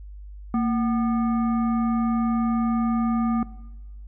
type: tone with frequency modulation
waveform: sine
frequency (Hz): 230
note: A#3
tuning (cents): -23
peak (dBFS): -19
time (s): 0.54-3.43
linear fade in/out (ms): 2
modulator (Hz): 981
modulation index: 0.46
effects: noise-tail reverb RT60 1.0 s tail -18 dB re dry + added 50 Hz sine -37 dBFS peak until 4.07 s